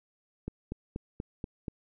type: click train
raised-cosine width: 3 ms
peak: -22 dBFS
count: 6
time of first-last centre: 0.48-1.682 s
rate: 4.16 Hz
effects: none